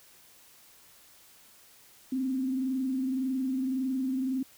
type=tone with frequency modulation; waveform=sine; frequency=261.6 Hz; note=C4; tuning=in tune; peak=-27 dBFS; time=2.12-4.43 s; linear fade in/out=5 ms; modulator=21.8 Hz; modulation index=0.42; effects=white hiss -57 dBFS RMS until 4.57 s